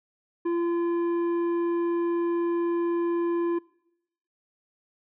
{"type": "tone with tanh clipping", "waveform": "sine", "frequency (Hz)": 342, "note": "F4", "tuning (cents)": -36, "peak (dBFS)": -25, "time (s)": [0.45, 3.59], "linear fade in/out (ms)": 10, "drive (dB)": 9, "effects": ["noise-tail reverb RT60 0.9 s tail -24 dB re dry"]}